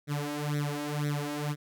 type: tone with flanger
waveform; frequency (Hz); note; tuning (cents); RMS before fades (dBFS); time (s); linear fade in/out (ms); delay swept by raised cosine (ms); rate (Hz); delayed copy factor
sawtooth; 146.83; D3; 0; -32; 0.07-1.56; 50; 0.51 to 3.21; 2; +0.95
effects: none